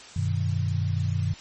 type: chord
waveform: sine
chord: G augmented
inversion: none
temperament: equal with one note detuned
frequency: 96.48 / 123.47 / 155.56 Hz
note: G2 / B2 / D#3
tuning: -27 / 0 / 0 cents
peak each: -25 / -29 / -29 dBFS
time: 0.16-1.34 s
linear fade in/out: 5 ms
effects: white hiss -45 dBFS RMS until 1.4 s + MP3 32 kbps